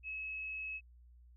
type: tone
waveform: sine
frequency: 2577 Hz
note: E7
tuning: 40 cents flat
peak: -39 dBFS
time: 0.03-0.81 s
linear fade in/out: 50 ms
effects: added 60 Hz sine -57 dBFS peak until 1.36 s